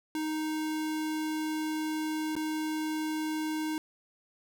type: tone with dropouts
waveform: square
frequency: 311.1 Hz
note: D#4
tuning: in tune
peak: -31 dBFS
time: 0.15-3.78 s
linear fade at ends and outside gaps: 1 ms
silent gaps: 2.354-2.364 s
effects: none

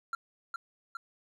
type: tone with echo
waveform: triangle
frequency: 1370 Hz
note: F6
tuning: 34 cents flat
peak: -29 dBFS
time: 0.13-0.15 s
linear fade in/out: 2 ms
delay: 410 ms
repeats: 2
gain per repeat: -3 dB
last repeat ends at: 0.97 s
effects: none

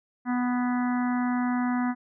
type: harmonic tone with a mistuned harmonic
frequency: 247.2 Hz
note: B3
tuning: 2 cents sharp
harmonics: 1 / 3 / 4 / 5 / 6 / 7 / 8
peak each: -24 / -34 / -36 / -38 / -40 / -41 / -42 dBFS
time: 0.25-1.95 s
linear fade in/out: 50 ms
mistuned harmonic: 7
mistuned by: -18 cents
effects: none

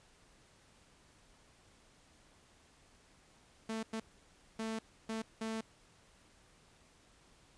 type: tone bursts at uneven times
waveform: sawtooth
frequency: 222.3 Hz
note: A3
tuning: 18 cents sharp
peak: -33 dBFS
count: 5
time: 3.69-3.83 / 3.93-4 / 4.59-4.79 / 5.09-5.22 / 5.41-5.61 s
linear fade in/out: 5 ms
effects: pink hiss -65 dBFS RMS until 7.57 s + resampled to 22050 Hz

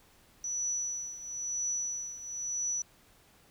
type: tone with tremolo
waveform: sine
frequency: 5920 Hz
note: F#8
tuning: in tune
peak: -29 dBFS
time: 0.44-2.82 s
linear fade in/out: 2 ms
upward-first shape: triangle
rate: 1 Hz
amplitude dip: 80%
effects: pink hiss -62 dBFS RMS until 3.5 s

